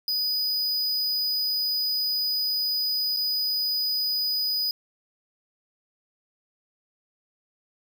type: tone with dropouts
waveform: square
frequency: 4967 Hz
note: D#8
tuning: 4 cents flat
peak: -24 dBFS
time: 0.08-4.71 s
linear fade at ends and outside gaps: 1 ms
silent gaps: 3.164-3.17 s
effects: none